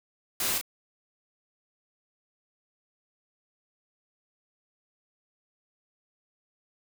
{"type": "noise with echo", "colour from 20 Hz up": "white", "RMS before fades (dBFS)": -29, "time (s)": [0.4, 0.58], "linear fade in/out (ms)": 2, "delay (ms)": 33, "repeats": 1, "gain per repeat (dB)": -5, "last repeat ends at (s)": 0.613, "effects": []}